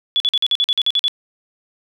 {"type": "tone bursts", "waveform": "sine", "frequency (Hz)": 3419, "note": "G#7", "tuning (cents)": 50, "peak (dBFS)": -13, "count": 11, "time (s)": [0.16, 1.081], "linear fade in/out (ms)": 0, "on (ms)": 41, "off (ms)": 47, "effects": []}